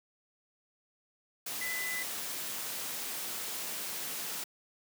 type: tone in noise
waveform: sine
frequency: 2003 Hz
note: B6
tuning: 24 cents sharp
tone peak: -35 dBFS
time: 1.61-2.03 s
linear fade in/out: 5 ms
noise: white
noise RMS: -38 dBFS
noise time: 1.46-4.44 s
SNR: 0 dB
effects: high-pass 150 Hz 12 dB/octave